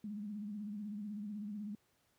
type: tone with vibrato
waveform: sine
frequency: 207.7 Hz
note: G#3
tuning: in tune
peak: -40 dBFS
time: 0.04-1.75 s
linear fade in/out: 2 ms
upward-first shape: sine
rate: 16 Hz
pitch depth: 72 cents each way
effects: pink hiss -75 dBFS RMS until 2.18 s + high-pass 80 Hz 12 dB/octave